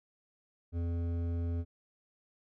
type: tone with hard clipping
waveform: sine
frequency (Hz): 85.1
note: F2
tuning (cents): -44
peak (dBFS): -33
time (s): 0.72-1.65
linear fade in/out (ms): 50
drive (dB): 11
effects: none